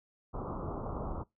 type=low-pass noise; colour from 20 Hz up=pink; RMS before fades=-38 dBFS; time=0.33-1.24 s; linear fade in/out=20 ms; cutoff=1300 Hz; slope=96 dB/octave; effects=noise-tail reverb RT60 0.2 s tail -24 dB re dry